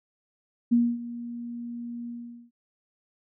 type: tone with ADSR envelope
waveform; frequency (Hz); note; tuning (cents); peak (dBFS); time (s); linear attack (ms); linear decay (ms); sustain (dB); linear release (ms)
sine; 237.4; A#3; +32; -16; 0.71-2.51; 18; 250; -17; 430
effects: none